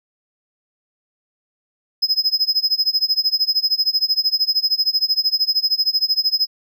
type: tone with tremolo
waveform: triangle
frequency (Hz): 5080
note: D#8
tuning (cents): +35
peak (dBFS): -11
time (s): 2.02-6.47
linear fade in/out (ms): 10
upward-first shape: sine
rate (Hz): 13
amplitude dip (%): 95
effects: none